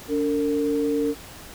sine tone pair together, 287 / 454.7 Hz, D4 / A#4, -40 / -43 cents, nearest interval minor sixth, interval 797 cents, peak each -23 dBFS, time 0.08-1.15 s, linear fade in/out 50 ms, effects pink hiss -42 dBFS RMS until 1.54 s

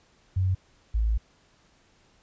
sine tone pair in turn, 93.5 / 54.91 Hz, F#2 / A1, +19 / -3 cents, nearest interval major sixth, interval 922 cents, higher first, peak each -21 dBFS, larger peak neither, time 0.36-0.55 / 0.94-1.18 s, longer second, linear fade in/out 10 ms, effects pink hiss -62 dBFS RMS until 2.22 s + resampled to 16000 Hz

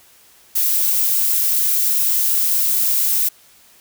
violet noise, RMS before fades -17 dBFS, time 0.55-3.29 s, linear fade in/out 10 ms, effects white hiss -50 dBFS RMS until 3.8 s

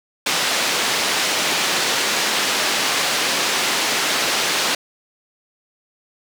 white band-pass noise, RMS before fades -20 dBFS, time 0.26-4.75 s, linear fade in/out 5 ms, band 230 to 4900 Hz, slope 12 dB/octave, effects none

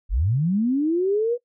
sine linear sweep, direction up, 35.6 to 493.9 Hz, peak -18 dBFS, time 0.09-1.38 s, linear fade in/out 50 ms, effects noise-tail reverb RT60 0.1 s tail -21 dB re dry

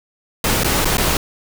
pink noise with dropouts, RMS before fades -17 dBFS, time 0.44-1.17 s, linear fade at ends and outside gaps 2 ms, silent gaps 0.635-0.644 / 0.847-0.854 / 0.971-0.981 s, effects none

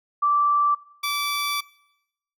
sine / 15% pulse tone pair in turn, 1167 / 1158.3 Hz, D6 / D6, -11 / -24 cents, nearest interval unison, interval 13 cents, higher first, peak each -17 dBFS, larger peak neither, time 0.22-0.75 / 1.03-1.61 s, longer second, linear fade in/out 10 ms, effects noise-tail reverb RT60 0.8 s tail -21 dB re dry

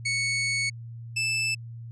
sawtooth tone pair in turn, 2217 / 2636 Hz, C#7 / E7, 0 / -1 cents, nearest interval minor third, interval 299 cents, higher second, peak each -21 dBFS, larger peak neither, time 0.05-0.7 / 1.16-1.55 s, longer first, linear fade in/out 10 ms, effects added 116 Hz sine -37 dBFS peak until 1.91 s + resampled to 22050 Hz

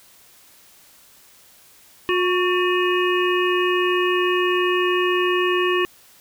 harmonic tone with a mistuned harmonic, 359.7 Hz, F#4, 49 cents flat, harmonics 1 / 3 / 5 / 7 / 8, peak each -19 / -24 / -26 / -27 / -28 dBFS, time 2.09-5.85 s, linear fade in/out 0 ms, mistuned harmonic 3, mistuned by +57 cents, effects white hiss -51 dBFS RMS until 6.2 s

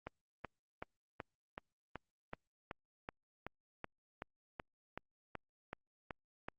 click train, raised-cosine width 0.5 ms, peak -27 dBFS, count 18, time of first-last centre 0.07-6.485 s, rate 2.65 Hz, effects Opus 24 kbps

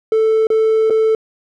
triangle tone with dropouts, 441 Hz, A4, 4 cents sharp, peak -8 dBFS, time 0.12-1.15 s, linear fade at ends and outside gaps 2 ms, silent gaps 0.47-0.502 / 0.899-0.905 s, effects tanh soft clip ceiling -4 dBFS

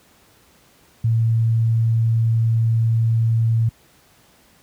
sine tone, 113.8 Hz, A#2, 41 cents flat, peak -14 dBFS, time 1.04-3.69 s, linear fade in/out 5 ms, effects pink hiss -54 dBFS RMS until 4.62 s + high-pass 60 Hz 12 dB/octave

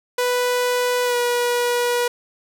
sawtooth tone with pitch glide, 493.9 to 484.3 Hz, B4 to B4, 0 to -34 cents, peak -14 dBFS, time 0.18-2.08 s, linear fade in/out 5 ms, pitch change -34 cents, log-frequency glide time 1.04-1.16 s, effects none

